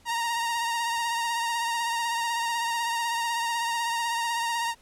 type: tone with vibrato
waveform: sawtooth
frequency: 932.3 Hz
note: A#5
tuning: in tune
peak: -22 dBFS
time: 0.05-4.75 s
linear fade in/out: 50 ms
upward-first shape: triangle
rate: 16 Hz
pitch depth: 38 cents each way
effects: pink hiss -59 dBFS RMS until 4.81 s + low-pass 11000 Hz 12 dB/octave